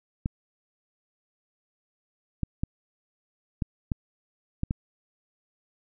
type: clicks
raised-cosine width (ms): 5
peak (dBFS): -14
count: 7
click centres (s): 0.259 / 2.433 / 2.635 / 3.622 / 3.918 / 4.634 / 4.709
effects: none